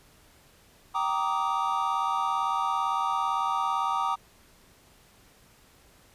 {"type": "chord", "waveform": "triangle", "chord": "Eb major seventh", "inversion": "first", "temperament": "just", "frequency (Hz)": [777.8, 933.4, 1166.7, 1244.5], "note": ["G5", "Bb5", "D6", "Eb6"], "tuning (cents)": [-14, 2, -12, 0], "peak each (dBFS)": [-30, -28, -28, -29], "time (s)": [0.94, 4.16], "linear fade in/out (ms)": 20, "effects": ["pink hiss -58 dBFS RMS until 6.14 s", "resampled to 32000 Hz"]}